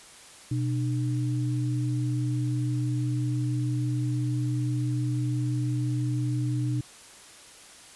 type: tone pair together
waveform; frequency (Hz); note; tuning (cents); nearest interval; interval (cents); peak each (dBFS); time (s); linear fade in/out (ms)
sine; 124.4 / 301; B2 / D4; +13 / +43; octave + minor third; 1530; -25 / -32; 0.51-6.81; 5
effects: white hiss -49 dBFS RMS until 7.95 s + resampled to 24000 Hz